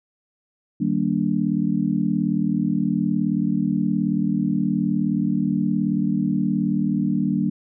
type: chord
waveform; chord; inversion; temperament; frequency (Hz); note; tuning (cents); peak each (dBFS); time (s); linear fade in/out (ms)
sine; Eb major seventh; none; just; 155.56 / 194.45 / 233.3 / 291.7; Eb3 / G3 / Bb3 / D4; 0 / -14 / +2 / -12; -27 / -22 / -24 / -25; 0.8-7.5; 10
effects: none